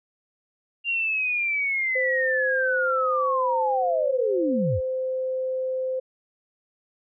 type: linear sweep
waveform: sine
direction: down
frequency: 2794 to 63.5 Hz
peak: -22 dBFS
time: 0.84-4.81 s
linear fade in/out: 50 ms
type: tone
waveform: sine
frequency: 518 Hz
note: C5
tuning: 17 cents flat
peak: -24 dBFS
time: 1.95-6 s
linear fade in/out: 10 ms
effects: none